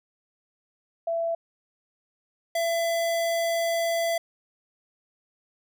sine / square tone pair in turn, 668 / 670.8 Hz, E5 / E5, +23 / +30 cents, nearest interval unison, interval 7 cents, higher second, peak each -24 dBFS, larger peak neither, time 1.07-1.35 / 2.55-4.18 s, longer second, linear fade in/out 5 ms, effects none

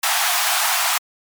pink high-pass noise, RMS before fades -19 dBFS, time 0.03-0.98 s, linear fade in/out 5 ms, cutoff 670 Hz, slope 96 dB/octave, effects MP3 96 kbps

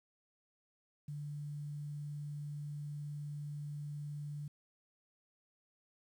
sine tone with quantisation, 146.83 Hz, D3, in tune, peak -40 dBFS, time 1.08-4.48 s, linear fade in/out 5 ms, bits 11, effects none

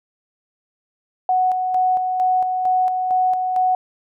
sine tone with tremolo, 740 Hz, F#5, in tune, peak -14 dBFS, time 1.29-3.75 s, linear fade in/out 2 ms, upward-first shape square, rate 2.2 Hz, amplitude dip 40%, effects none

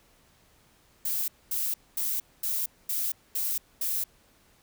violet noise bursts, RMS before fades -29 dBFS, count 7, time 1.05-4.04 s, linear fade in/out 5 ms, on 230 ms, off 230 ms, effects pink hiss -62 dBFS RMS until 4.62 s

